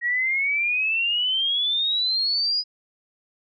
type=exponential sweep; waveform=sine; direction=up; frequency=1891 to 4978 Hz; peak=-20 dBFS; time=0.01-2.64 s; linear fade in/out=50 ms; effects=none